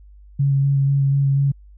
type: tone with vibrato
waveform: sine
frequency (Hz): 138.59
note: C#3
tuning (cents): 0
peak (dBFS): -14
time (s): 0.39-1.52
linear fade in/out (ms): 10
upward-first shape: square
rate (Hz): 4.1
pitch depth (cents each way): 12
effects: added 50 Hz sine -42 dBFS peak until 1.77 s